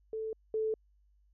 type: tone pair in turn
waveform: sine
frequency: 440.1 / 437.6 Hz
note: A4 / A4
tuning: 0 / -9 cents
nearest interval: unison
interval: 9 cents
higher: first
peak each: -34 / -29 dBFS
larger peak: second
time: 0.13-0.33 / 0.54-0.74 s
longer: neither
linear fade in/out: 2 ms
effects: added 50 Hz sine -64 dBFS peak until 1.33 s